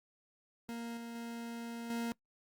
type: tone with level steps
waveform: 40% pulse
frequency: 233.1 Hz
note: A#3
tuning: in tune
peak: -39 / -42 / -40 / -34 dBFS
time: 0.69-2.12 s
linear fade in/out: 0 ms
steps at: 0.97 / 1.15 / 1.9 s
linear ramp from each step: 2 ms
effects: noise-tail reverb RT60 0.1 s tail -23 dB re dry + Opus 48 kbps